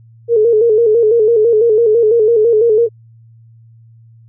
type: tone with vibrato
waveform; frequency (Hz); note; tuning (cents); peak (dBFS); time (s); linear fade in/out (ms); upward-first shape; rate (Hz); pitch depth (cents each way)
sine; 447.9; A4; +31; -7; 0.28-2.89; 50; square; 6; 77
effects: added 114 Hz sine -40 dBFS peak until 4.28 s